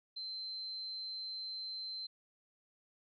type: tone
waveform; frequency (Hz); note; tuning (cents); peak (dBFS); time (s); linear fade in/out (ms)
sine; 4100; C8; -36; -40; 0.16-2.07; 10
effects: none